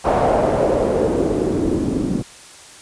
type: noise with low-pass filter sweep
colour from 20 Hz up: white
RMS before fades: -18 dBFS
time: 0.04-2.23 s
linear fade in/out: 20 ms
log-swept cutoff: 760 to 250 Hz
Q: 2.7
effects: white hiss -41 dBFS RMS until 2.81 s + resampled to 22050 Hz